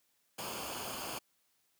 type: noise with comb filter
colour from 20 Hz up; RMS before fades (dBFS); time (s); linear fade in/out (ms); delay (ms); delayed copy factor
pink; -41; 0.38-1.19; 10; 0.52; -0.65
effects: white hiss -75 dBFS RMS until 1.79 s + high-pass 80 Hz 12 dB/octave